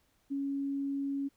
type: tone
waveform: sine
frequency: 277.7 Hz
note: C#4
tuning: 3 cents sharp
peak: -31 dBFS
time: 0.3-1.29 s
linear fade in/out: 20 ms
effects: pink hiss -72 dBFS RMS until 1.36 s